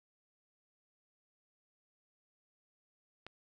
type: click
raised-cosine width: 0.3 ms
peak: -30 dBFS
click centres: 3.266 s
effects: none